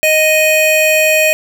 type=tone pair together; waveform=square; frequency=622.3 / 2492 Hz; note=D#5 / D#7; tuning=0 / +2 cents; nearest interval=2 octaves; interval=2402 cents; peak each=-12 dBFS; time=0.03-1.33 s; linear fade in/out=0 ms; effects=none